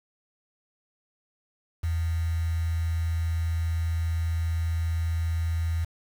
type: tone with quantisation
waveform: sine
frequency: 82.5 Hz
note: E2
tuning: 2 cents sharp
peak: -24 dBFS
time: 1.83-5.85 s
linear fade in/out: 10 ms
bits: 7
effects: none